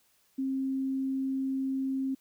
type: tone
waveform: sine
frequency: 266.8 Hz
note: C4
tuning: 34 cents sharp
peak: -28 dBFS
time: 0.38-2.15 s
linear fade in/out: 10 ms
effects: white hiss -68 dBFS RMS until 2.2 s